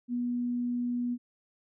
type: tone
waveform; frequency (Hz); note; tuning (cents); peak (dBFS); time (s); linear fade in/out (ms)
sine; 243.2; B3; -26; -28; 0.08-1.18; 50
effects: none